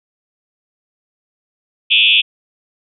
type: tone with frequency modulation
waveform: sine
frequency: 2998 Hz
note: F#7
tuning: 22 cents sharp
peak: -8 dBFS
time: 1.9-2.22 s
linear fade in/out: 20 ms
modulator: 108 Hz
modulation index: 4.7
effects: none